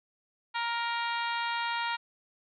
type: harmonic tone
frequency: 468.2 Hz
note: A#4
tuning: 8 cents sharp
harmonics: 2 / 3 / 4 / 5 / 6 / 7 / 8 / 9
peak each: -32 / -36 / -38 / -40 / -42 / -43 / -44 / -45 dBFS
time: 0.54-1.97 s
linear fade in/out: 20 ms
effects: none